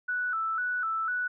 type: tone with vibrato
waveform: sine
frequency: 1396.9 Hz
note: F6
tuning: in tune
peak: -27 dBFS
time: 0.08-1.28 s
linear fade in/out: 10 ms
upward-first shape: square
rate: 2 Hz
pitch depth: 98 cents each way
effects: none